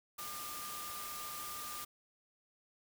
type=tone in noise; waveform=sine; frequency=1200 Hz; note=D6; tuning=37 cents sharp; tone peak=-46 dBFS; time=0.18-1.85 s; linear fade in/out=10 ms; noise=white; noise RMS=-45 dBFS; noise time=0.18-1.85 s; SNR=-4 dB; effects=none